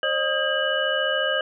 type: tone cluster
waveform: sine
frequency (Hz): 532 / 606 / 1253 / 1611 / 2952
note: C5 / D#5 / D#6 / G6 / F#7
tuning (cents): +29 / -46 / +12 / +47 / -5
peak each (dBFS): -27 / -27 / -31 / -25 / -27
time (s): 0.03-1.41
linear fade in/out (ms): 2
effects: none